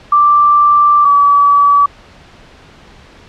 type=tone pair in turn; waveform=sine; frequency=1174.7 / 1145.9 Hz; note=D6 / D6; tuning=0 / -43 cents; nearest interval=unison; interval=43 cents; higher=first; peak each=-5 dBFS; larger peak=neither; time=0.12-1.05 / 1.05-1.86 s; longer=first; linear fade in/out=5 ms; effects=pink hiss -40 dBFS RMS until 3.28 s + low-pass 4000 Hz 12 dB/octave